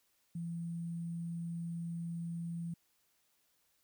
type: tone with sample-and-hold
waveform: sine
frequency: 168.8 Hz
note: E3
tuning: 41 cents sharp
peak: -37 dBFS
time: 0.35-2.74 s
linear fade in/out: 5 ms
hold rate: 8820 Hz
effects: white hiss -75 dBFS RMS until 3.83 s